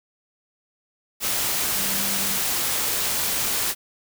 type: tone in noise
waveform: sine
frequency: 196 Hz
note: G3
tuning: in tune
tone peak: -35 dBFS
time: 1.74-2.4 s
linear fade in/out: 50 ms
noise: white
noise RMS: -24 dBFS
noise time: 1.2-3.75 s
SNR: -14 dB
effects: none